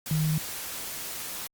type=tone in noise; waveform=sine; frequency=155.6 Hz; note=D#3; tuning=in tune; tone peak=-23 dBFS; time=0.11-0.38 s; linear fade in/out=2 ms; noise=white; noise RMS=-36 dBFS; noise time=0.06-1.47 s; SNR=+10 dB; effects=Opus 48 kbps